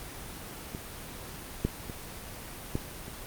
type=clicks; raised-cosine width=3 ms; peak=-24 / -13 / -24 / -15 / -27 dBFS; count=5; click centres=0.749 / 1.65 / 1.898 / 2.754 / 3.081 s; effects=pink hiss -42 dBFS RMS until 3.26 s + Opus 24 kbps